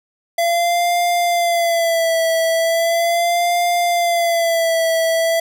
square tone with vibrato, 677 Hz, E5, 46 cents sharp, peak -15 dBFS, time 0.38-5.4 s, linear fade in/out 5 ms, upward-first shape sine, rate 0.38 Hz, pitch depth 57 cents each way, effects none

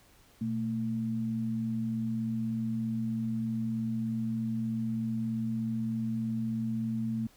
sine tone pair together, 120.65 / 223.9 Hz, B2 / A3, -40 / +30 cents, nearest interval major seventh, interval 1070 cents, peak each -36 / -30 dBFS, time 0.41-7.27 s, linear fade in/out 5 ms, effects pink hiss -61 dBFS RMS until 7.36 s

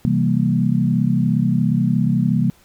sine chord, C dominant seventh, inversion none, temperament equal, 130.81 / 164.81 / 196 / 233.1 Hz, C3 / E3 / G3 / Bb3, 0 / 0 / 0 / 0 cents, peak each -20 dBFS, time 0.05-2.5 s, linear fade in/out 0 ms, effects pink hiss -53 dBFS RMS until 2.64 s

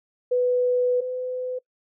sine tone pair in turn, 496 / 505.3 Hz, B4 / B4, +7 / +40 cents, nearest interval unison, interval 33 cents, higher second, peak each -18 / -26 dBFS, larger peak first, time 0.31-1.01 / 1.01-1.59 s, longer first, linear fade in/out 10 ms, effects noise-tail reverb RT60 0.1 s tail -23 dB re dry

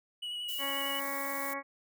triangle tone with vibrato, 2927 Hz, F#7, 19 cents flat, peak -34 dBFS, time 0.22-1 s, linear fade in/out 10 ms, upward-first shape square, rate 11 Hz, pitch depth 15 cents each way
violet noise, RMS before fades -40 dBFS, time 0.48-1.54 s, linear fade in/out 10 ms
harmonic tone, 277.2 Hz, C#4, in tune, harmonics 1 / 2 / 3 / 4 / 5 / 6 / 7 / 8, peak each -44 / -41 / -44 / -39 / -51 / -46 / -43 / -42 dBFS, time 0.58-1.63 s, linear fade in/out 50 ms
effects none

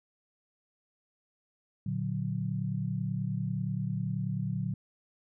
sine chord, Bb augmented, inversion none, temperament equal, 116.54 / 146.83 / 185 Hz, Bb2 / D3 / F#3, 0 / 0 / 0 cents, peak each -34 dBFS, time 1.86-4.74 s, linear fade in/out 5 ms, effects none

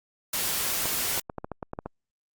white noise, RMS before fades -28 dBFS, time 0.33-1.2 s, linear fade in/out 5 ms
clicks, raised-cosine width 1 ms, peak -19 dBFS, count 10, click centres 0.856 / 1.177 / 1.298 / 1.383 / 1.445 / 1.517 / 1.628 / 1.734 / 1.789 / 1.86 s
effects Opus 48 kbps

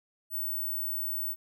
sine tone, 15840 Hz, B9, 4 cents sharp, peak -30 dBFS, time 0.3-1.36 s, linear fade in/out 50 ms, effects none

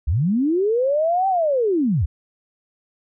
sine linear two-way sweep, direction up then down, 59.1 to 784 to 59.1 Hz, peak -16 dBFS, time 0.07-2.06 s, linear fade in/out 10 ms, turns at 1.28 s, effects none

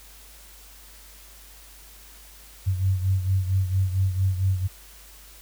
sine beating tone pair, 94 / 98.4 Hz, F#2 / G2, +28 / +7 cents, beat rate 4.4 Hz, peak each -21 / -27 dBFS, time 2.66-4.68 s, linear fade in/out 20 ms, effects added 50 Hz sine -49 dBFS peak until 5.41 s + white hiss -49 dBFS RMS until 5.41 s

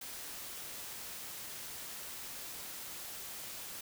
white noise, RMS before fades -45 dBFS, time 0.01-3.81 s, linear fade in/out 5 ms, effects none

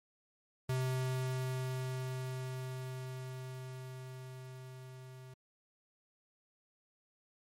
square tone with level ramp, 129.3 Hz, C3, 20 cents flat, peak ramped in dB -32 to -50 dBFS, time 0.69-5.34 s, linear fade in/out 5 ms, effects MP3 64 kbps

